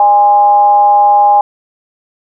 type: tone with frequency modulation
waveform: sine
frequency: 820 Hz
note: G#5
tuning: 22 cents flat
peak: -4 dBFS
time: 0-1.41 s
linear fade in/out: 2 ms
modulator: 221 Hz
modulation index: 0.36
effects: none